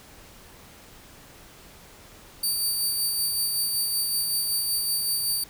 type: tone with tremolo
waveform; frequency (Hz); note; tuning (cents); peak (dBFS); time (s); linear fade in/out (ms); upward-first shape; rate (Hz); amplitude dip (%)
15% pulse; 4621; D8; -29; -16; 2.43-5.44; 5; sine; 5.3; 30
effects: pink hiss -49 dBFS RMS until 5.49 s